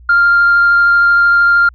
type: tone with vibrato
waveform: sine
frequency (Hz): 1396.9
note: F6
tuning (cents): 0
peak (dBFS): -5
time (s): 0.09-1.69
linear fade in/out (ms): 5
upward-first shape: triangle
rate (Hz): 13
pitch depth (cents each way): 8
effects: tanh soft clip ceiling -3 dBFS + added 60 Hz sine -36 dBFS peak until 1.74 s